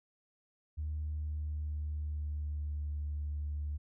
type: tone with pitch glide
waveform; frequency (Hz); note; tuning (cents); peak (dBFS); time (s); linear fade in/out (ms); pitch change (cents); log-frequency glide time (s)
sine; 76.2 to 73.95; D#2 to D2; -36 to +13; -33; 0.77-3.78; 20; -51; 1-2.92
effects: tanh soft clip ceiling -30 dBFS